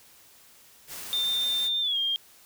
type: noise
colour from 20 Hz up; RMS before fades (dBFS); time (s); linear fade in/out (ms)
white; -39; 0.87-1.7; 50
type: tone with pitch glide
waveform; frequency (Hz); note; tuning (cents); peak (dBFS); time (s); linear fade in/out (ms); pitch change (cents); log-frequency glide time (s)
sine; 3603 to 3210; A7 to G7; +40 to +40; -24; 1.13-2.16; 0; -200; 1.81-1.98
effects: white hiss -55 dBFS RMS until 2.45 s